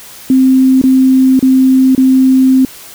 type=tone with dropouts; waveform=sine; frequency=261.6 Hz; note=C4; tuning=in tune; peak=-4 dBFS; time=0.3-2.65 s; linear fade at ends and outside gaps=2 ms; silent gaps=0.815-0.838 / 1.393-1.426 / 1.95-1.978 s; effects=white hiss -33 dBFS RMS until 2.94 s